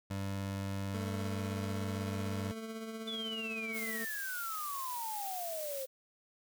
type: tone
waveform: 25% pulse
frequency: 98 Hz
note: G2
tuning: in tune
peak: -32 dBFS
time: 0.1-2.52 s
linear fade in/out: 10 ms
type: tone with tremolo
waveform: 25% pulse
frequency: 222.6 Hz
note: A3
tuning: 20 cents sharp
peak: -35 dBFS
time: 0.94-4.05 s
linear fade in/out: 5 ms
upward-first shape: triangle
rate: 16 Hz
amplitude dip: 45%
type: exponential sweep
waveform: sine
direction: down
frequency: 3520 to 520 Hz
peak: -38 dBFS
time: 3.07-5.86 s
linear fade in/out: 10 ms
type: noise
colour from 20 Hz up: blue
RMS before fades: -43 dBFS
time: 3.72-5.87 s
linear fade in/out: 50 ms
effects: none